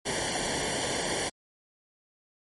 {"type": "noise with comb filter", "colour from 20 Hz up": "pink", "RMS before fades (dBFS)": -30, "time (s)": [0.05, 1.3], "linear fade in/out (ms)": 20, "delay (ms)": 0.78, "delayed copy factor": -0.85, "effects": ["MP3 48 kbps"]}